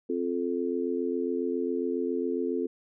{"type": "chord", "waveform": "sine", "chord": "F major", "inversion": "second", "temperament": "just", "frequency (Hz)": [261.9, 349.2, 436.5], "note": ["C4", "F4", "A4"], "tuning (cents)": [2, 0, -14], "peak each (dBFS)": -31, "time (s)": [0.09, 2.67], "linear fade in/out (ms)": 10, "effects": []}